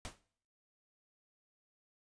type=noise with exponential decay; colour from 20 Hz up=pink; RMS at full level=-40 dBFS; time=0.05-0.21 s; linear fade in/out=0 ms; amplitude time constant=33 ms; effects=noise-tail reverb RT60 0.6 s tail -20 dB re dry + resampled to 22050 Hz